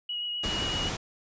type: tone with vibrato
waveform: sine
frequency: 2905 Hz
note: F#7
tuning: 32 cents flat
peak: -30 dBFS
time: 0.09-0.89 s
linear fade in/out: 5 ms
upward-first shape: triangle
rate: 7.9 Hz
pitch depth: 18 cents each way
type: noise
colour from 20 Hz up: pink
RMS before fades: -32 dBFS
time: 0.43-0.97 s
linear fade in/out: 10 ms
effects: resampled to 16000 Hz